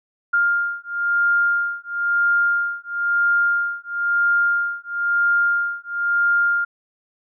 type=beating tone pair; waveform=sine; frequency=1403 / 1404 Hz; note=F6 / F6; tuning=+8 / +9 cents; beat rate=1 Hz; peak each=-20 / -20 dBFS; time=0.33-6.65 s; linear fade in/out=10 ms; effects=none